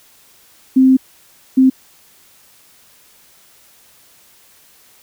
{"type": "tone bursts at uneven times", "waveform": "sine", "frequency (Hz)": 261.6, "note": "C4", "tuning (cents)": 0, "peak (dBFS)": -6, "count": 2, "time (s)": [[0.76, 0.97], [1.57, 1.7]], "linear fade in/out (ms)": 10, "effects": ["white hiss -49 dBFS RMS until 5.02 s"]}